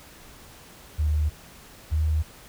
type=tone pair in turn; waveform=sine; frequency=75.8 / 77.62 Hz; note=D#2 / D#2; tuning=-45 / -4 cents; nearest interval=unison; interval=41 cents; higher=second; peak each=-20 dBFS; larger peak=neither; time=0.98-1.3 / 1.91-2.23 s; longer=neither; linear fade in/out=20 ms; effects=pink hiss -48 dBFS RMS until 2.48 s